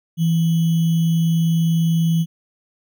sine tone with sample-and-hold, 164.81 Hz, E3, in tune, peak -14 dBFS, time 0.17-2.26 s, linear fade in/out 50 ms, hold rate 3150 Hz, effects none

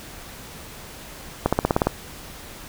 accelerating click train, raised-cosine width 1 ms, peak -3 dBFS, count 8, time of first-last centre 1.46-1.87 s, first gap 66 ms, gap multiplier 0.96, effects pink hiss -40 dBFS RMS until 2.68 s

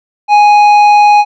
sine tone with tanh clipping, 830.6 Hz, G#5, in tune, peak -4 dBFS, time 0.28-1.25 s, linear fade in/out 50 ms, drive 9 dB, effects none

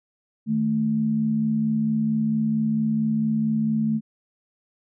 sine tone pair together, 155.56 / 220 Hz, D#3 / A3, 0 / 0 cents, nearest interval tritone, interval 600 cents, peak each -28 / -20 dBFS, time 0.46-4.01 s, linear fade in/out 50 ms, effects none

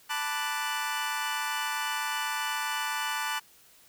25% pulse chord, B minor seventh, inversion third, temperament equal, 880 / 987.8 / 1174.7 / 1480 Hz, A5 / B5 / D6 / F#6, 0 / 0 / 0 / 0 cents, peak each -30 / -34 / -32 / -31 dBFS, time 0.09-3.4 s, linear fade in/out 20 ms, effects white hiss -58 dBFS RMS until 3.88 s

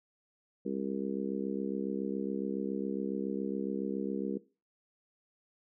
harmonic tone, 67.2 Hz, C2, 47 cents sharp, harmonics 3 / 4 / 5 / 6 / 7, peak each -37 / -38 / -39 / -40 / -40 dBFS, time 0.65-4.38 s, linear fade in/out 10 ms, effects noise-tail reverb RT60 0.3 s tail -18 dB re dry

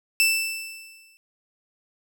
sawtooth tone with exponential decay, 2656 Hz, E7, 12 cents sharp, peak -12 dBFS, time 0.2-1.17 s, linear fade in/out 0 ms, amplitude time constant 210 ms, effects none

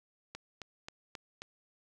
click train, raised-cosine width 0.2 ms, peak -25 dBFS, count 5, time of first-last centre 0.35-1.42 s, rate 3.74 Hz, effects none

